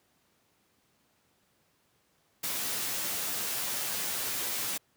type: noise with comb filter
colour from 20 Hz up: white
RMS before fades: -33 dBFS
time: 2.43-4.78 s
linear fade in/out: 10 ms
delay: 13 ms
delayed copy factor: -0.6
effects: pink hiss -70 dBFS RMS until 4.96 s + high-pass 100 Hz 12 dB/octave